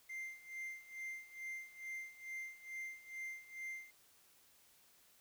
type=tone with tremolo; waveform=triangle; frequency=2093 Hz; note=C7; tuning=in tune; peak=-40 dBFS; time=0.09-3.91 s; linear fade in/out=10 ms; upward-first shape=sine; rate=2.3 Hz; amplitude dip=85%; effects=white hiss -68 dBFS RMS until 5.2 s